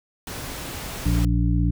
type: noise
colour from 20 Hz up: pink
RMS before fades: -33 dBFS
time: 0.27-1.25 s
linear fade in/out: 2 ms
type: harmonic tone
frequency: 58.27 Hz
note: A#1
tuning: in tune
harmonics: 1 / 2 / 3 / 5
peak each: -20 / -23 / -25 / -27 dBFS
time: 1.05-1.71 s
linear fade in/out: 10 ms
effects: none